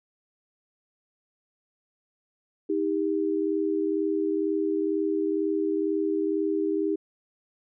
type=tone pair together; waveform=sine; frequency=316 / 398.1 Hz; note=D#4 / G4; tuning=+27 / +27 cents; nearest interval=major third; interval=400 cents; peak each=-26 dBFS; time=2.69-6.96 s; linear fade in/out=10 ms; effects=none